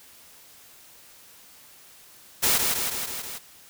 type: noise with echo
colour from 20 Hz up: white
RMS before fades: -21 dBFS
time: 2.42-2.59 s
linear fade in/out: 20 ms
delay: 160 ms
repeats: 5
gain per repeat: -3 dB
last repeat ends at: 3.39 s
effects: white hiss -51 dBFS RMS until 3.69 s